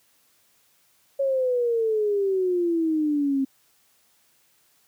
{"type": "exponential sweep", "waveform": "sine", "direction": "down", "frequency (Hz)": [554.4, 266], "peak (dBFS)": -20, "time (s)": [1.19, 3.45], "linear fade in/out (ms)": 10, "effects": ["white hiss -63 dBFS RMS until 4.87 s", "high-pass 60 Hz 12 dB/octave"]}